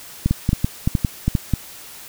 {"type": "clicks", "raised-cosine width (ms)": 5, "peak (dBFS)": -4, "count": 11, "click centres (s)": [0.26, 0.31, 0.491, 0.531, 0.645, 0.875, 0.952, 1.048, 1.28, 1.352, 1.537], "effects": ["white hiss -39 dBFS RMS until 2.08 s"]}